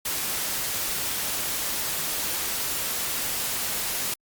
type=noise; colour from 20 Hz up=white; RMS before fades=-28 dBFS; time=0.05-4.14 s; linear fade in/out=5 ms; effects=Opus 48 kbps